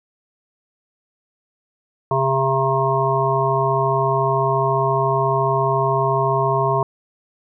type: harmonic tone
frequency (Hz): 134.2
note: C3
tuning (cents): +44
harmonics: 1 / 3 / 5 / 7 / 8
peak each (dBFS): -22 / -22 / -22 / -22 / -22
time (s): 2.11-6.83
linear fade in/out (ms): 2
effects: none